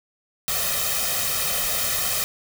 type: noise with comb filter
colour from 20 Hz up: white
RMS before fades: -24 dBFS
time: 0.48-2.24 s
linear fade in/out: 0 ms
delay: 1.6 ms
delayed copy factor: +0.8
effects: none